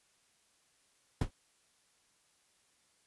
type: noise with exponential decay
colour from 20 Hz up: brown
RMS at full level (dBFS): -23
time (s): 1.21-1.31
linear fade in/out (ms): 5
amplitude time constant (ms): 21
effects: white hiss -71 dBFS RMS until 3.06 s + resampled to 24000 Hz